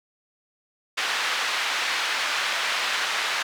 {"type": "band-pass noise", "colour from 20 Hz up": "pink", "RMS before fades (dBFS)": -26, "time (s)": [0.97, 3.43], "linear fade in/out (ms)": 10, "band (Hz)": [1300, 3900], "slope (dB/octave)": 12, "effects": []}